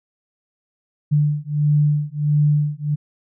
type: beating tone pair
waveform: sine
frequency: 147.5 / 149 Hz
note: D3 / D3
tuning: +8 / +25 cents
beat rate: 1.5 Hz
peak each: -18 dBFS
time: 1.11-2.96 s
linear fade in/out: 20 ms
effects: none